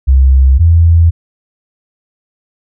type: tone pair in turn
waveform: sine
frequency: 66.3 / 83.53 Hz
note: C2 / E2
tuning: +23 / +23 cents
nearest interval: major third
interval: 400 cents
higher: second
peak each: -3 dBFS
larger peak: neither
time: 0.07-0.59 / 0.59-1.11 s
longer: neither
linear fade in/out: 20 ms
effects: none